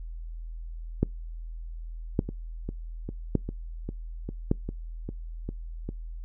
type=two click trains; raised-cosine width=3 ms; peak=-9 / -20 dBFS; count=4 / 10; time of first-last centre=1.03-4.514 / 2.29-5.89 s; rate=0.861 / 2.5 Hz; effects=noise-tail reverb RT60 0.2 s tail -26 dB re dry + added 41 Hz sine -35 dBFS peak until 6.24 s